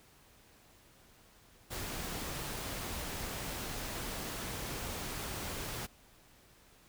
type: noise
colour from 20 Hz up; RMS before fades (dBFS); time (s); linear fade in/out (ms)
pink; -40; 1.7-5.87; 20
effects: pink hiss -62 dBFS RMS until 6.88 s